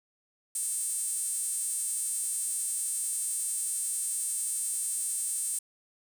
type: tone with high-pass filter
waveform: sawtooth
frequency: 444.4 Hz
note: A4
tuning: 17 cents sharp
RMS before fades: -32 dBFS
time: 0.55-5.59 s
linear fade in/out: 5 ms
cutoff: 8800 Hz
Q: 9.9
effects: none